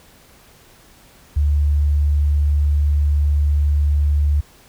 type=tone; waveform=sine; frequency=73.1 Hz; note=D2; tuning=7 cents flat; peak=-13 dBFS; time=1.36-4.41 s; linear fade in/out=10 ms; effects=pink hiss -49 dBFS RMS until 4.68 s